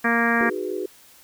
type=harmonic tone; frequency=233.1 Hz; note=A#3; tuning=in tune; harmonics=1 / 2 / 3 / 4 / 5 / 6 / 7 / 8 / 9 / 10; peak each=-23 / -28 / -28 / -31 / -27 / -32 / -23 / -25 / -36 / -33 dBFS; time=0.04-0.5 s; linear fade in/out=10 ms
type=chord; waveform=sine; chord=G# minor seventh; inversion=second; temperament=equal; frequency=311.1 / 370 / 415.3 / 493.9 Hz; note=D#4 / F#4 / G#4 / B4; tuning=0 / 0 / 0 / 0 cents; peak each=-34 / -28 / -30 / -34 dBFS; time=0.41-0.86 s; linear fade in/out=0 ms
effects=white hiss -51 dBFS RMS until 1.23 s